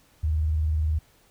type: tone with vibrato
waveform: sine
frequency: 77.78 Hz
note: D#2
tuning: in tune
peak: -21 dBFS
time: 0.23-0.99 s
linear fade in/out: 10 ms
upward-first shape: square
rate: 20 Hz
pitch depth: 94 cents each way
effects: pink hiss -60 dBFS RMS until 1.3 s